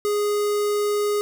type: tone with notch filter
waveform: square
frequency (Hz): 414.1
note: G#4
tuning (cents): -5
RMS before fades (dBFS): -22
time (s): 0.05-1.21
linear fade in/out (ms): 0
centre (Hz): 2500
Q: 1.4
effects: none